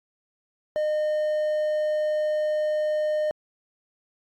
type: tone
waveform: triangle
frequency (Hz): 610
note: D#5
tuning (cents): -34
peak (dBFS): -20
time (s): 0.76-3.31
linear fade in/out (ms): 0
effects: AAC 64 kbps